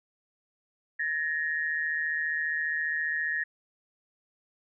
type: tone pair together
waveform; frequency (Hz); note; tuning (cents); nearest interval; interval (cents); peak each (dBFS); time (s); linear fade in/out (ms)
sine; 1709.9 / 1864.7; A6 / A#6; -50 / 0; major second; 150; -31 / -29; 0.99-3.44; 10
effects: none